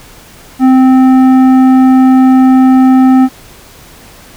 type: tone with tanh clipping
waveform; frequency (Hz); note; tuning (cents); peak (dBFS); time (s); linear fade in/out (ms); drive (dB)
sine; 260; C4; -11; -4; 0.59-3.29; 50; 11
effects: pink hiss -36 dBFS RMS until 4.36 s